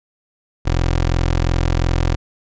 20% pulse tone, 42.83 Hz, F1, 33 cents flat, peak -10 dBFS, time 0.65-2.16 s, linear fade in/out 20 ms, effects resampled to 16000 Hz

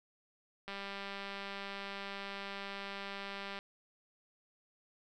click train, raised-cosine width 0.3 ms, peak -27 dBFS, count 577, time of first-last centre 0.68-3.589 s, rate 198 Hz, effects none

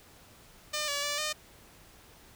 5% pulse tone with pitch steps, 602 / 572 / 582 / 609 Hz, D5 / D5 / D5 / D#5, +43 / -46 / -16 / -37 cents, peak -19 dBFS, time 0.73-1.33 s, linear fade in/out 10 ms, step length 150 ms, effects pink hiss -56 dBFS RMS until 2.35 s

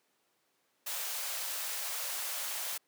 white high-pass noise, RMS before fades -37 dBFS, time 0.86-2.78 s, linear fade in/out 10 ms, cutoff 500 Hz, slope 48 dB/octave, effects pink hiss -74 dBFS RMS until 2.87 s + high-pass 300 Hz 12 dB/octave

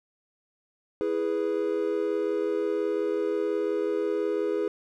triangle chord, E major, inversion none, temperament equal, 329.6 / 415.3 / 493.9 Hz, E4 / G#4 / B4, 0 / 0 / 0 cents, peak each -29 / -25 / -29 dBFS, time 1.01-4.68 s, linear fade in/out 0 ms, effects none

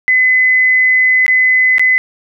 sine tone with dropouts, 2025 Hz, B6, 43 cents sharp, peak -7 dBFS, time 0.08-1.98 s, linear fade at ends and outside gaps 0 ms, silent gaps 1.264-1.28 / 1.782-1.795 s, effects none

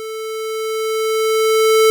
square tone with level ramp, 440 Hz, A4, in tune, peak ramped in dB -26 to -9 dBFS, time 0-1.9 s, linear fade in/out 0 ms, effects none

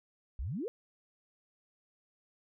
sine exponential sweep, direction up, 51 to 515 Hz, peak -34 dBFS, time 0.39-0.68 s, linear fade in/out 0 ms, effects none

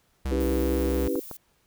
square tone with vibrato, 65.41 Hz, C2, in tune, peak -27 dBFS, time 0.25-1.08 s, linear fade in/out 5 ms, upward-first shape square, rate 8.2 Hz, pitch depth 25 cents each way
sine chord, C# half-diminished seventh, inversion none, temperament equal with one note detuned, 277.2 / 326.2 / 392 / 493.9 Hz, C#4 / E4 / G4 / B4, 0 / -18 / 0 / 0 cents, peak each -30 dBFS, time 0.31-1.2 s, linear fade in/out 5 ms
violet noise, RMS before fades -42 dBFS, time 0.4-1.37 s, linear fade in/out 5 ms
clicks, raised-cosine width 1 ms, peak -23 dBFS, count 2, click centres 1.156 / 1.313 s
effects pink hiss -67 dBFS RMS until 1.66 s

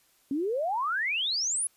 sine exponential sweep, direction up, 263.1 to 10780 Hz, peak -26 dBFS, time 0.31-1.67 s, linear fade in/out 2 ms, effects white hiss -65 dBFS RMS until 1.76 s + resampled to 32000 Hz

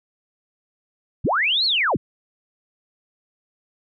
sine linear two-way sweep, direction up then down, 34.65 to 4435 to 34.65 Hz, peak -17 dBFS, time 1.24-1.97 s, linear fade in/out 10 ms, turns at 1.65 s, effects none

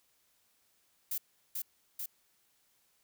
violet noise with echo, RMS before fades -35 dBFS, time 1.11-1.18 s, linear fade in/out 5 ms, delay 440 ms, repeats 2, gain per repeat -2 dB, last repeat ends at 2.06 s, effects white hiss -72 dBFS RMS until 3.03 s

